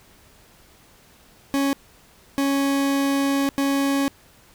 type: tone bursts at uneven times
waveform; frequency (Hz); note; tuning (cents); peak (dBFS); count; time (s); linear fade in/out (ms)
40% pulse; 276.9; C#4; -2; -18; 3; 1.54-1.73 / 2.38-3.49 / 3.58-4.08; 0
effects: pink hiss -53 dBFS RMS until 4.54 s